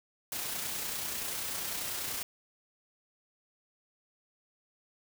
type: noise with amplitude modulation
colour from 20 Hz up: white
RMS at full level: -35 dBFS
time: 0.32-2.23 s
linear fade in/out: 2 ms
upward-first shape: sine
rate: 30.2 Hz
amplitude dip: 30%
effects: none